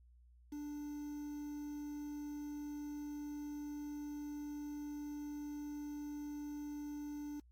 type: tone with quantisation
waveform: triangle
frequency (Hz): 293.7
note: D4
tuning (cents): 0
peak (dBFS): -40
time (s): 0.52-7.4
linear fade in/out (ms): 5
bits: 10
effects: added 60 Hz sine -61 dBFS peak until 7.51 s + AAC 64 kbps